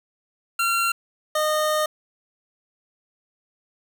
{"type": "tone pair in turn", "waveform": "25% pulse", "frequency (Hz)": [1372, 613.8], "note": ["F6", "D#5"], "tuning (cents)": [-31, -24], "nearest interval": "octave + major second", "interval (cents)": 1393, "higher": "first", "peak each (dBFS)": -16, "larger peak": "neither", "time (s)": [[0.59, 0.92], [1.35, 1.86]], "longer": "second", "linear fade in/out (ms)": 5, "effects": ["7-bit"]}